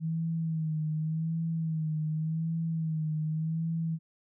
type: tone with vibrato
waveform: sine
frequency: 159.5 Hz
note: D#3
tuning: 43 cents sharp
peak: -28 dBFS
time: 0-3.99 s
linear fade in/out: 50 ms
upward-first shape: sine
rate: 0.87 Hz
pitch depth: 53 cents each way
effects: none